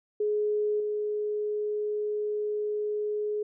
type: tone with level steps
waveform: sine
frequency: 420.3 Hz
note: G#4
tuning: 21 cents sharp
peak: -24 / -27 dBFS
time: 0.2-3.43 s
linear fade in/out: 5 ms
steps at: 0.8 s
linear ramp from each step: 2 ms
effects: none